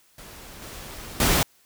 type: noise with level steps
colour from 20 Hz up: pink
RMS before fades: -43 / -39 / -20 dBFS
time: 0.18-1.43 s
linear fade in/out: 2 ms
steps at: 0.62 / 1.2 s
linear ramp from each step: 2 ms
effects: white hiss -60 dBFS RMS until 1.65 s